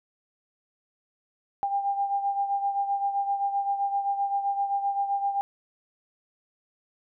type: beating tone pair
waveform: sine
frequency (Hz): 797 / 804.7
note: G5 / G5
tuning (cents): +28 / +45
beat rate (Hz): 7.7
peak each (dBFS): -25 / -32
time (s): 1.63-5.41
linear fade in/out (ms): 0
effects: none